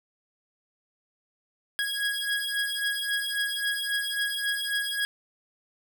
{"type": "beating tone pair", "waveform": "25% pulse", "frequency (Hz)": [1652, 1655.7], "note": ["G#6", "G#6"], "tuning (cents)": [-10, -6], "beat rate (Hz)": 3.7, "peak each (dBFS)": -26, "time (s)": [1.79, 5.05], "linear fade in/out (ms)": 0, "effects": []}